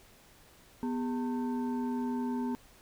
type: tone with frequency modulation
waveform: sine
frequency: 246.9 Hz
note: B3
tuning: in tune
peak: -30 dBFS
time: 0.83-2.55 s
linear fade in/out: 0 ms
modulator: 653 Hz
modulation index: 0.63
effects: pink hiss -59 dBFS RMS until 2.81 s